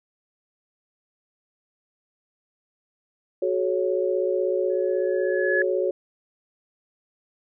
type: chord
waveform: sine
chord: F# suspended second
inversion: none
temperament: equal with one note detuned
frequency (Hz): 370 / 426.2 / 554.4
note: F#4 / G#4 / C#5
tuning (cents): 0 / +45 / 0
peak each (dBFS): -24 / -27 / -25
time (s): 3.42-5.91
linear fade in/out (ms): 5
type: tone with exponential growth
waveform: sine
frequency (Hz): 1700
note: G#6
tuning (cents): +40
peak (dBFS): -19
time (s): 4.7-5.62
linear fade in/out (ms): 2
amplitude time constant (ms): 200
effects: none